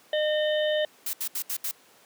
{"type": "harmonic tone", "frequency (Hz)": 609, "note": "D#5", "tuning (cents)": -37, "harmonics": [1, 3, 5, 6], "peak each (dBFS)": [-23, -33, -33, -37], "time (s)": [0.13, 0.85], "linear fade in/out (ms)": 2}
{"type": "noise bursts", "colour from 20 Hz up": "blue", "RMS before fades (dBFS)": -30, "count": 5, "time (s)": [1.06, 1.713], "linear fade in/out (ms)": 5, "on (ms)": 73, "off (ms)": 72}
{"effects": ["pink hiss -56 dBFS RMS until 2.05 s", "high-pass 300 Hz 12 dB/octave"]}